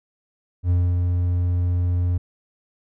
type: tone with ADSR envelope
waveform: triangle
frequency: 88.5 Hz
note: F2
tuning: 23 cents sharp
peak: -13 dBFS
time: 0.63-2.18 s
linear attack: 69 ms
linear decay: 250 ms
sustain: -3 dB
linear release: 8 ms
effects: none